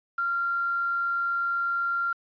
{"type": "tone with quantisation", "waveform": "sine", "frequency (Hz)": 1384, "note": "F6", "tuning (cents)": -16, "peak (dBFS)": -24, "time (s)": [0.18, 2.13], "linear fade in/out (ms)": 5, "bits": 8, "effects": ["resampled to 11025 Hz"]}